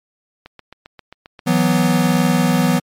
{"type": "click train", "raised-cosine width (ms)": 0.3, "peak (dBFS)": -21, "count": 11, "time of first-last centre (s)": [0.46, 1.792], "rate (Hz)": 7.51}
{"type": "chord", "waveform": "square", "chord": "E suspended second", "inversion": "none", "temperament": "equal", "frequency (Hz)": [164.81, 185, 246.9], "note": ["E3", "F#3", "B3"], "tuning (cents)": [0, 0, 0], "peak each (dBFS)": -18, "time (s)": [1.46, 2.8], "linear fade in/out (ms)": 20}
{"effects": ["MP3 64 kbps"]}